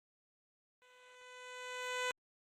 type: tone with level ramp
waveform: 10% pulse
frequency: 501 Hz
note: B4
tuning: 25 cents sharp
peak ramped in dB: -55 to -25 dBFS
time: 0.82-2.11 s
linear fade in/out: 0 ms
effects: low-pass 8000 Hz 12 dB/octave + Opus 24 kbps